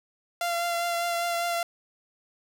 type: tone with vibrato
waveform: sawtooth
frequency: 688 Hz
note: F5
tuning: 26 cents flat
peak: -22 dBFS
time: 0.41-1.63 s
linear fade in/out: 2 ms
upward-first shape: triangle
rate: 5 Hz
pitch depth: 19 cents each way
effects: none